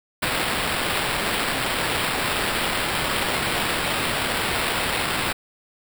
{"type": "noise with sample-and-hold", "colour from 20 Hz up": "white", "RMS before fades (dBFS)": -24, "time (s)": [0.22, 5.33], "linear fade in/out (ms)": 10, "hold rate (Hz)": 6300, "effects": []}